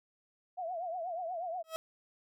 sine tone with vibrato, 696 Hz, F5, 6 cents flat, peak -35 dBFS, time 0.57-1.63 s, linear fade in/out 20 ms, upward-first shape triangle, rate 8.3 Hz, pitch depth 150 cents each way
30% pulse tone with exponential growth, 644 Hz, E5, 41 cents flat, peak -29 dBFS, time 1.64-1.76 s, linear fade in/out 0 ms, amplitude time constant 26 ms
effects none

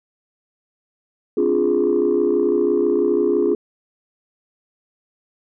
sine chord, D half-diminished seventh, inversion third, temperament equal, 261.6 / 293.7 / 349.2 / 415.3 Hz, C4 / D4 / F4 / Ab4, 0 / 0 / 0 / 0 cents, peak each -23 / -23 / -18 / -17 dBFS, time 1.37-3.55 s, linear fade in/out 5 ms, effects tanh soft clip ceiling -9 dBFS

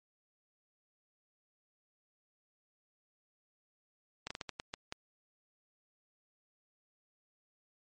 slowing click train, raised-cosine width 0.2 ms, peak -21 dBFS, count 8, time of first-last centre 4.27-4.924 s, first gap 35 ms, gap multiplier 1.32, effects MP3 48 kbps

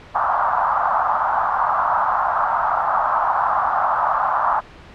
white band-pass noise, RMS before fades -19 dBFS, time 0.14-4.61 s, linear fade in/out 20 ms, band 700 to 1300 Hz, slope 48 dB/octave, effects pink hiss -42 dBFS RMS until 4.94 s + low-pass 3000 Hz 12 dB/octave

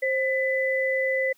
sine tone pair together, 528 / 2000 Hz, C5 / B6, +16 / +21 cents, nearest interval octave + major seventh, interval 2305 cents, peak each -24 / -25 dBFS, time 0.02-1.33 s, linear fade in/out 10 ms, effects white hiss -62 dBFS RMS until 1.37 s + high-pass 100 Hz 12 dB/octave

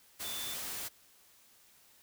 sine tone in noise, 3520 Hz, A7, in tune, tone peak -42 dBFS, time 0.23-0.55 s, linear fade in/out 20 ms, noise white, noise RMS -40 dBFS, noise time 0.19-0.89 s, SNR -5 dB, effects white hiss -63 dBFS RMS until 2.02 s

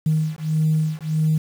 sine beating tone pair, 155.56 / 157.16 Hz, D#3 / D#3, 0 / +18 cents, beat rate 1.6 Hz, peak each -20 dBFS, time 0.06-1.38 s, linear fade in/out 5 ms, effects tanh soft clip ceiling -11 dBFS + 7-bit

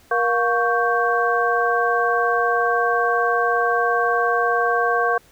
sine tone cluster, 473.6 / 708 / 1114 / 1565 Hz, A#4 / F5 / C#6 / G6, +27 / +23 / +8 / -3 cents, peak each -22 dBFS, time 0.11-5.18 s, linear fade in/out 5 ms, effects pink hiss -53 dBFS RMS until 5.31 s

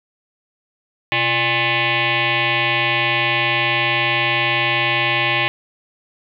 sine tone with frequency modulation, 125.1 Hz, B2, 23 cents sharp, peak -15 dBFS, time 1.12-5.48 s, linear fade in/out 0 ms, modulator 470 Hz, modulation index 6.3, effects none

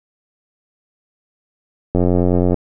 click train, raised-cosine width 2 ms, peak -3 dBFS, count 54, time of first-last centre 1.95-2.543 s, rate 89.4 Hz, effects none

